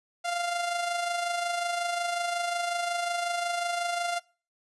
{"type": "tone with amplitude modulation", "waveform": "sawtooth", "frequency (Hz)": 696, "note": "F5", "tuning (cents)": -6, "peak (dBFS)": -22, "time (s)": [0.24, 4.2], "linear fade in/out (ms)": 20, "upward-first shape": "sine", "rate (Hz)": 25.5, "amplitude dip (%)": 45, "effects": ["noise-tail reverb RT60 0.4 s tail -24 dB re dry", "resampled to 24000 Hz"]}